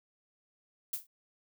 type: noise with exponential decay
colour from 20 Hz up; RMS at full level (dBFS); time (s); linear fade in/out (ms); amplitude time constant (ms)
violet; -30; 0.93-1.07; 5; 30
effects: none